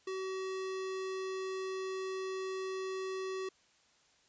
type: tone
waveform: square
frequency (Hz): 379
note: F#4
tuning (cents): +42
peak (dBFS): -37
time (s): 0.07-3.49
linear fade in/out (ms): 5
effects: white hiss -68 dBFS RMS until 4.28 s + resampled to 16000 Hz